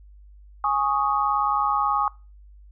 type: chord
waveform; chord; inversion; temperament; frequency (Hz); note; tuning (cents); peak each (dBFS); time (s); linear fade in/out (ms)
sine; Ab suspended fourth; none; just; 830.6 / 1107.5 / 1245.9; Ab5 / Db6 / Eb6; 0 / -2 / +2; -24; 0.64-2.08; 2
effects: noise-tail reverb RT60 0.3 s tail -23 dB re dry + added 50 Hz sine -45 dBFS peak until 2.71 s